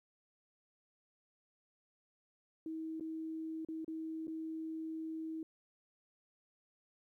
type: tone with dropouts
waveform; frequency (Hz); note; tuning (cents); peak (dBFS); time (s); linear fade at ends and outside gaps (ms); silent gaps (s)
sine; 320; D#4; +49; -39; 2.66-5.43; 2; 2.998-3.008 / 3.649-3.686 / 3.846-3.879 / 4.271-4.279
effects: 13-bit